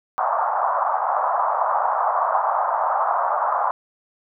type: band-pass noise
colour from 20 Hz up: white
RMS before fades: -21 dBFS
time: 0.18-3.71 s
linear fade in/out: 0 ms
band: 640 to 1200 Hz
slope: 48 dB/octave
effects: none